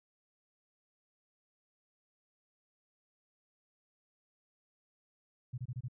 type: tone bursts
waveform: sine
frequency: 124.1 Hz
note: B2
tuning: 9 cents sharp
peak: -36 dBFS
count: 5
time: 5.53-5.884 s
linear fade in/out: 10 ms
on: 50 ms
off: 26 ms
effects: none